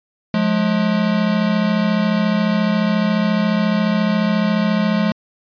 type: tone pair together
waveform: square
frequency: 177.92 / 212.2 Hz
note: F3 / G#3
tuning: +32 / +38 cents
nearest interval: minor third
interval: 306 cents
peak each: -20 / -17 dBFS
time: 0.34-5.12 s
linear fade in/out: 2 ms
effects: resampled to 11025 Hz